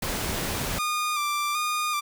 pink noise, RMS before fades -29 dBFS, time 0.02-0.79 s, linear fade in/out 5 ms
sawtooth tone with vibrato, 1200 Hz, D6, 37 cents sharp, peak -21 dBFS, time 0.78-2.01 s, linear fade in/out 20 ms, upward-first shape square, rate 1.3 Hz, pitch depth 31 cents each way
effects none

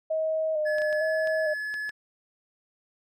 sine tone with vibrato, 622.3 Hz, D#5, in tune, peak -24 dBFS, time 0.1-1.54 s, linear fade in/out 10 ms, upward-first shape square, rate 1.1 Hz, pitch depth 32 cents each way
triangle tone, 1709 Hz, G#6, 49 cents sharp, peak -28 dBFS, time 0.65-1.91 s, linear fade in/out 20 ms
clicks, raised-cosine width 0.2 ms, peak -25 dBFS, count 6, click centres 0.784 / 0.819 / 0.928 / 1.273 / 1.741 / 1.893 s
effects none

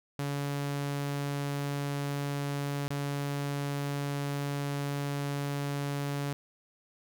sawtooth tone with dropouts, 142.2 Hz, C#3, 45 cents sharp, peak -27 dBFS, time 0.19-6.33 s, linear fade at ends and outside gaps 0 ms, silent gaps 2.88-2.905 s, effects none

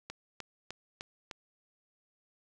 click train, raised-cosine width 0.2 ms, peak -23 dBFS, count 5, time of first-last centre 0.1-1.312 s, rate 3.3 Hz, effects none

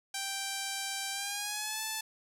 5% pulse tone with pitch glide, 784 to 874.9 Hz, G5 to A5, 0 to -10 cents, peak -22 dBFS, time 0.14-2.01 s, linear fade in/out 5 ms, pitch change +190 cents, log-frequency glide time 1.12-1.82 s, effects none

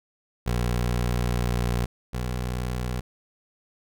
20% pulse tone pair in turn, 60.2 / 61.57 Hz, B1 / B1, -44 / -5 cents, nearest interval unison, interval 39 cents, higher second, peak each -18 / -22 dBFS, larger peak first, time 0.46-1.86 / 2.13-3.01 s, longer first, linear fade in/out 10 ms, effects none

